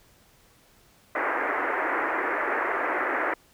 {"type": "band-pass noise", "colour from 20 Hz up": "white", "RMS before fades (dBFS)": -27, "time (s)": [1.15, 3.34], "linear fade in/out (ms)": 5, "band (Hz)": [290, 2000], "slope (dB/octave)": 48, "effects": ["pink hiss -59 dBFS RMS until 3.53 s"]}